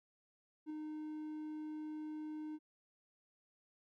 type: tone with ADSR envelope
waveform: triangle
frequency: 307.1 Hz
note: D#4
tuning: 23 cents flat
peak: -37 dBFS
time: 0.66-2.59 s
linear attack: 41 ms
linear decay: 3 ms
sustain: -3 dB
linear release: 43 ms
effects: none